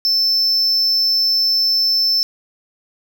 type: tone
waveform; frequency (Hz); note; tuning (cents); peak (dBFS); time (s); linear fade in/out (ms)
triangle; 5300; E8; +9; -12; 0.05-2.23; 0
effects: none